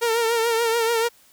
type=tone with vibrato; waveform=sawtooth; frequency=460 Hz; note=A#4; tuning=23 cents flat; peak=-15 dBFS; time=0.01-1.09 s; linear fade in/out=20 ms; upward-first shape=triangle; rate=6.9 Hz; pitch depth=63 cents each way; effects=white hiss -55 dBFS RMS until 1.32 s